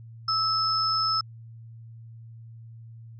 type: tone pair together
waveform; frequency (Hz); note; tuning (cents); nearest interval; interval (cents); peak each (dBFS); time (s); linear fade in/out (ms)
sine; 1304 / 5216; E6 / E8; -19 / -19; 2 octaves; 2400; -25; 0.28-1.21; 5
effects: added 114 Hz sine -42 dBFS peak until 3.19 s